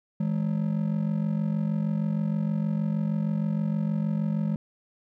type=ring-modulated tone; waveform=triangle; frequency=184.3 Hz; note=F#3; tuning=7 cents flat; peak=-19 dBFS; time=0.2-4.56 s; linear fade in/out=2 ms; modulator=23.2 Hz; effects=none